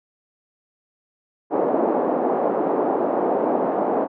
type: band-pass noise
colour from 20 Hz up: white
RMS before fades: -21 dBFS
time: 1.5-4.08 s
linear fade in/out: 50 ms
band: 250 to 760 Hz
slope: 24 dB/octave
effects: none